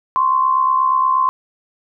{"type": "tone pair together", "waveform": "sine", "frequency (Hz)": [1040.3, 1108.7], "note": ["C6", "C#6"], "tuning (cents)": [-10, 0], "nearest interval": "minor second", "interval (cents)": 110, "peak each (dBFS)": [-13, -20], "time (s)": [0.16, 1.29], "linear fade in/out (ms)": 0, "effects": []}